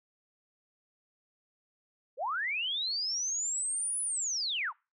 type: linear two-way sweep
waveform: sine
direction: up then down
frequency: 445.6 to 10070 to 791 Hz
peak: -30 dBFS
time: 2.17-4.73 s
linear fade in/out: 50 ms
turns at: 4.01 s
effects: noise-tail reverb RT60 0.3 s tail -26 dB re dry